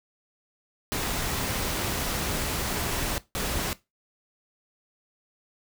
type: noise bursts at uneven times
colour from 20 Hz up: pink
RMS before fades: -29 dBFS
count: 2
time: 0.92-3.18 / 3.35-3.73 s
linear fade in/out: 0 ms
effects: noise-tail reverb RT60 0.2 s tail -17 dB re dry